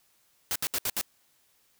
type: noise bursts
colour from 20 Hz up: white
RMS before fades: -29 dBFS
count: 5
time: 0.51-1.012 s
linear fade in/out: 0 ms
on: 46 ms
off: 68 ms
effects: white hiss -67 dBFS RMS until 1.79 s